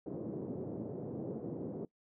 white band-pass noise, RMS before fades -41 dBFS, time 0.06-1.85 s, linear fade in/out 2 ms, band 120 to 450 Hz, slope 24 dB/octave, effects noise-tail reverb RT60 0.1 s tail -21 dB re dry

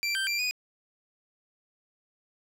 25% pulse tone with pitch steps, 2353 / 1565 / 2366 / 2478 Hz, D7 / G6 / D7 / D#7, +3 / -3 / +12 / -8 cents, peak -23 dBFS, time 0.03-0.51 s, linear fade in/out 0 ms, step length 120 ms, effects low-pass 12000 Hz 12 dB/octave + 9-bit

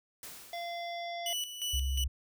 white noise with exponential decay, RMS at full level -44 dBFS, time 0.23-1.38 s, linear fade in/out 1 ms, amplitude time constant 250 ms
harmonic tone, 688 Hz, F5, 26 cents flat, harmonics 1 / 3 / 5 / 7 / 8, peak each -37 / -44 / -46 / -55 / -52 dBFS, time 0.53-1.33 s, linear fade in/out 2 ms
sawtooth tone with tremolo, 2961 Hz, F#7, 1 cent sharp, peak -29 dBFS, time 1.26-2.04 s, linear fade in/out 2 ms, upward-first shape square, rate 2.8 Hz, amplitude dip 65%
sine tone, 66.6 Hz, C2, 31 cents sharp, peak -29 dBFS, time 1.73-2.08 s, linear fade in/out 10 ms
effects none

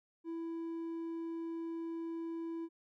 sine tone with hard clipping, 331 Hz, E4, 7 cents sharp, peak -39 dBFS, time 0.24-2.69 s, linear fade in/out 50 ms, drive 3 dB, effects none

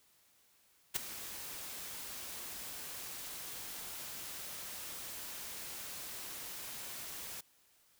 white noise with ADSR envelope, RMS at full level -31 dBFS, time 0.94-7.41 s, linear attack 23 ms, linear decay 8 ms, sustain -14 dB, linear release 8 ms, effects white hiss -69 dBFS RMS until 7.99 s

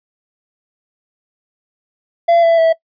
triangle tone with pitch steps, 680 / 666.8 / 653.8 Hz, F5 / E5 / E5, -46 / +20 / -14 cents, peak -6 dBFS, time 2.28-2.73 s, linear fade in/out 10 ms, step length 150 ms, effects noise-tail reverb RT60 0.1 s tail -21 dB re dry + resampled to 11025 Hz

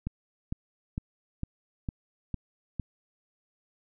click train, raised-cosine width 5 ms, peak -19 dBFS, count 7, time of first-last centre 0.07-2.797 s, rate 2.2 Hz, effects none

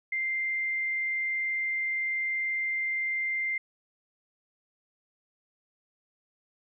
sine tone, 2093 Hz, C7, in tune, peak -27 dBFS, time 0.12-3.58 s, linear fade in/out 5 ms, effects none

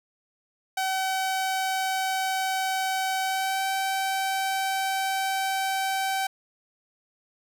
sawtooth tone with pitch glide, 761 to 770.7 Hz, F#5 to G5, +48 to -30 cents, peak -21 dBFS, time 0.77-6.27 s, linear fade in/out 5 ms, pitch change +22 cents, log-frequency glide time 3.23-3.64 s, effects none

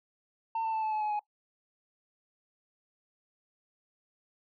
sine tone with pitch steps, 903 / 891.6 / 880.3 / 869.2 / 858.2 / 847.4 / 836.7 Hz, A5 / A5 / A5 / A5 / A5 / G#5 / G#5, +45 / +23 / +1 / -21 / -43 / +35 / +13 cents, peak -26 dBFS, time 0.55-1.194 s, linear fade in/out 5 ms, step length 92 ms, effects noise-tail reverb RT60 0.1 s tail -21 dB re dry + tanh soft clip ceiling -28 dBFS

